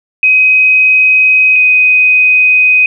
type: tone pair in turn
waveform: sine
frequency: 2523 / 2506 Hz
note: D#7 / D#7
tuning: +23 / +12 cents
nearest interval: unison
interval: 11 cents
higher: first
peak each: -4 dBFS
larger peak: neither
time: 0.23-1.56 / 1.56-2.86 s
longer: first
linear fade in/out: 2 ms
effects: none